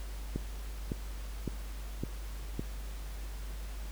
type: click train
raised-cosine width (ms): 3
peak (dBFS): -20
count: 5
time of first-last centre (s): 0.36-2.595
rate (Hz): 1.79
effects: added 50 Hz sine -38 dBFS peak until 3.91 s + pink hiss -51 dBFS RMS until 3.91 s